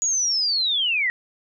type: linear sweep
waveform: sine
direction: down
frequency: 6840 to 1864.7 Hz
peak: -19 dBFS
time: 0.02-1.1 s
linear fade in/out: 0 ms
effects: none